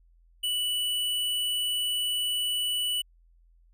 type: tone with hard clipping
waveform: sine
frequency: 2960 Hz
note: F#7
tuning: in tune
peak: -27 dBFS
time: 0.43-3.02 s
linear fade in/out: 10 ms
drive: 17 dB
effects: added 42 Hz sine -57 dBFS peak until 3.73 s